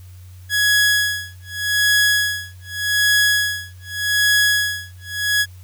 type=tone with tremolo; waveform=sawtooth; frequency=1675 Hz; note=G#6; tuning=14 cents sharp; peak=-9 dBFS; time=0.49-5.46 s; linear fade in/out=50 ms; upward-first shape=sine; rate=0.84 Hz; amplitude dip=100%; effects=added 91 Hz sine -37 dBFS peak until 5.63 s + white hiss -53 dBFS RMS until 5.63 s